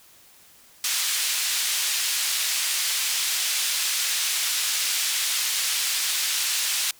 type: band-pass noise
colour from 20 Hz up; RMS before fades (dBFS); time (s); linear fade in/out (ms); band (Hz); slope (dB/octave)
pink; -25; 0.84-6.91; 2; 2900 to 12000; 12
effects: white hiss -53 dBFS RMS until 6.99 s